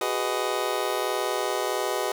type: chord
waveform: 25% pulse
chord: G# minor seventh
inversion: third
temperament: just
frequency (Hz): 373.8 / 415.3 / 498.4 / 623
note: F#4 / G#4 / B4 / D#5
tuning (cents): +18 / 0 / +16 / +2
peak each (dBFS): -27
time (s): 0.01-2.12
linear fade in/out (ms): 2
effects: none